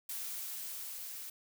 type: noise with level ramp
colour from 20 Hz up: blue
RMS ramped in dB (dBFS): -40 to -45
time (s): 0.09-1.3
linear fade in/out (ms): 5
effects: none